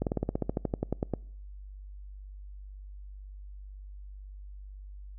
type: slowing click train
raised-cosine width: 2 ms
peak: -15 dBFS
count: 16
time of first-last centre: 0.02-1.137 s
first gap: 48 ms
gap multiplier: 1.06
effects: noise-tail reverb RT60 0.7 s tail -26 dB re dry + added 49 Hz sine -42 dBFS peak until 5.18 s